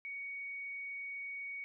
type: tone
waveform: sine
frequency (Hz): 2238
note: C#7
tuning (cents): +16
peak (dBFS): -40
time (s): 0.05-1.64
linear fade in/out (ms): 0
effects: none